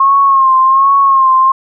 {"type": "tone with vibrato", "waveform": "sine", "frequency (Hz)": 1077, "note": "C6", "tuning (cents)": 50, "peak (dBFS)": -5, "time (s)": [0, 1.52], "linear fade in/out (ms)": 5, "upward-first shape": "sine", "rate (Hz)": 1.3, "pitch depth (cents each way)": 51, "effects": []}